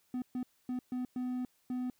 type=tone bursts at uneven times; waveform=triangle; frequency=250.9 Hz; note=B3; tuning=28 cents sharp; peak=-31 dBFS; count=6; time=0.14-0.22 / 0.35-0.43 / 0.69-0.79 / 0.92-1.05 / 1.16-1.45 / 1.7-1.9 s; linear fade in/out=2 ms; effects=white hiss -72 dBFS RMS until 1.99 s